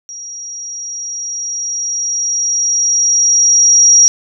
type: tone with level ramp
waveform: sine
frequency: 5690 Hz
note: F8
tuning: 31 cents sharp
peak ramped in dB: -26 to -3 dBFS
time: 0.09-4.08 s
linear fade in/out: 0 ms
effects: none